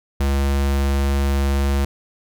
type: tone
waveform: square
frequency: 69.3 Hz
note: C#2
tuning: in tune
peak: -17 dBFS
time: 0.2-1.85 s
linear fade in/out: 5 ms
effects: none